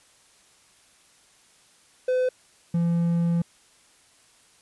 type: tone pair in turn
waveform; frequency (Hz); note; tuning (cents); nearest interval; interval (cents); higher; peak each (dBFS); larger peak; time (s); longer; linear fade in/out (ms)
triangle; 508 / 169.98; B4 / F3; +49 / -47; octave + perfect fifth; 1896; first; -18; neither; 2.08-2.29 / 2.74-3.42; second; 5
effects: white hiss -58 dBFS RMS until 4.61 s + resampled to 24000 Hz